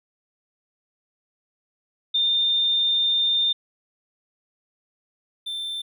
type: tone pair in turn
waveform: sine / triangle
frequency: 3613 / 3559 Hz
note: A7 / A7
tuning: +45 / +19 cents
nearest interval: unison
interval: 26 cents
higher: first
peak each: -18 / -26 dBFS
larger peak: first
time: 2.14-3.53 / 5.46-5.82 s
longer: first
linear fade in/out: 10 ms
effects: none